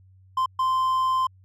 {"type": "tone bursts at uneven times", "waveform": "triangle", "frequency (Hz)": 1040, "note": "C6", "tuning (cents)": -11, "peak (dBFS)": -18, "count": 2, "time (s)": [[0.37, 0.46], [0.59, 1.27]], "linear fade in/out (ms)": 5, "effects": ["added 94 Hz sine -51 dBFS peak until 1.44 s"]}